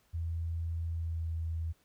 sine tone with pitch glide, 83 to 81.76 Hz, E2 to E2, +12 to -14 cents, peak -32 dBFS, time 0.13-1.73 s, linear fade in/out 20 ms, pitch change -26 cents, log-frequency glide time 0.89-1.3 s, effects pink hiss -70 dBFS RMS until 1.84 s

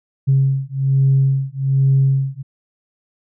sine beating tone pair, 134.9 / 136.1 Hz, C#3 / C#3, -47 / -31 cents, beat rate 1.2 Hz, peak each -15 dBFS, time 0.27-2.43 s, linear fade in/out 20 ms, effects tanh soft clip ceiling -6 dBFS

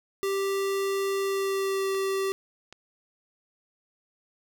square tone with pitch glide, 392 to 387.7 Hz, G4 to G4, 0 to -19 cents, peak -26 dBFS, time 0.23-2.32 s, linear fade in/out 0 ms, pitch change -19 cents, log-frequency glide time 1.2-1.89 s
clicks, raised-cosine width 0.2 ms, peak -27 dBFS, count 2, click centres 1.948 / 2.726 s
effects none

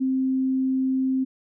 sine tone, 262.4 Hz, C4, 5 cents sharp, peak -20 dBFS, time 0-1.25 s, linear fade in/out 20 ms, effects none

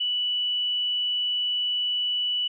sine tone, 2960 Hz, F#7, in tune, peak -23 dBFS, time 0-2.48 s, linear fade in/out 10 ms, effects none

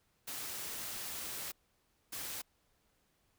white noise bursts at uneven times, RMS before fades -42 dBFS, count 2, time 0.27-1.52 / 2.12-2.42 s, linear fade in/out 10 ms, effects pink hiss -75 dBFS RMS until 3.38 s

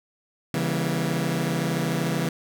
sawtooth chord, C# diminished seventh, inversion none, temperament just, 138.59 / 166.31 / 199.57 / 239.5 Hz, C#3 / E3 / G3 / Bb3, 0 / +16 / +31 / +47 cents, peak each -25 / -22 / -28 / -27 dBFS, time 0.54-2.29 s, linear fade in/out 2 ms, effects none

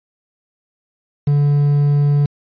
triangle tone with quantisation, 144.5 Hz, D3, 28 cents flat, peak -9 dBFS, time 1.27-2.26 s, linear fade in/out 5 ms, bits 6, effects resampled to 11025 Hz

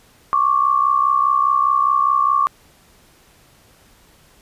sine tone pair together, 1098.1 / 1163 Hz, C#6 / D6, -17 / -17 cents, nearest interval minor second, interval 100 cents, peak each -16 dBFS, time 0.33-2.47 s, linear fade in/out 0 ms, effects pink hiss -52 dBFS RMS until 4.41 s + resampled to 32000 Hz

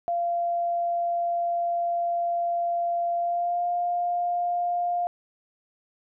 sine tone with pitch glide, 690 to 702.9 Hz, F5 to F5, -21 to +11 cents, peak -23 dBFS, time 0.08-5.07 s, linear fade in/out 0 ms, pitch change +32 cents, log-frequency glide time 3.17-3.65 s, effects none

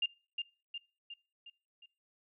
sine tone with echo, 2805 Hz, F7, 7 cents sharp, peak -28 dBFS, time 0.02-0.06 s, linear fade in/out 5 ms, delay 360 ms, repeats 5, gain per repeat -5 dB, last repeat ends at 1.86 s, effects noise-tail reverb RT60 0.4 s tail -24 dB re dry

